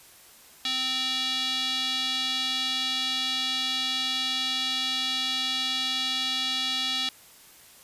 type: tone with band-pass filter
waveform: square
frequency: 259.7 Hz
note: C4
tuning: 13 cents flat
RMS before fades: -28 dBFS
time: 0.65-7.09 s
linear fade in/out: 2 ms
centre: 3700 Hz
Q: 4.3
effects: white hiss -52 dBFS RMS until 7.83 s + resampled to 32000 Hz